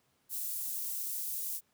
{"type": "high-pass noise", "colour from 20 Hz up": "white", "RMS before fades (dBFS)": -37, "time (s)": [0.29, 1.61], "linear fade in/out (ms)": 50, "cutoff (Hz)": 9200, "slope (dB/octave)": 12, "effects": ["pink hiss -73 dBFS RMS until 1.73 s", "high-pass 100 Hz 12 dB/octave"]}